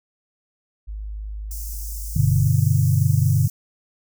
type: tone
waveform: sine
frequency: 52.1 Hz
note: G#1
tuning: 6 cents sharp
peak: -28 dBFS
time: 0.87-2.48 s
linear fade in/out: 20 ms
type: high-pass noise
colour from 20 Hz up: white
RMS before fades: -36 dBFS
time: 1.51-3.5 s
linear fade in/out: 2 ms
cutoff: 5400 Hz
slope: 48 dB/octave
type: chord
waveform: sine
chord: G major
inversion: none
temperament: equal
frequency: 98 / 123.47 / 146.83 Hz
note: G2 / B2 / D3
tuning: 0 / 0 / 0 cents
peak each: -19 dBFS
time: 2.16-3.48 s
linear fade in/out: 5 ms
effects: none